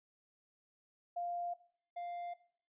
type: tone pair in turn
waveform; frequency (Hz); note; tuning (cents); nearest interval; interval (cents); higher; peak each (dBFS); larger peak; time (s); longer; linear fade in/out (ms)
sine / triangle; 698.5 / 698.5; F5 / F5; 0 / 0; unison; 0; neither; -36 / -38; first; 1.16-1.54 / 1.96-2.34; neither; 10
effects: noise-tail reverb RT60 0.5 s tail -17 dB re dry + resampled to 8000 Hz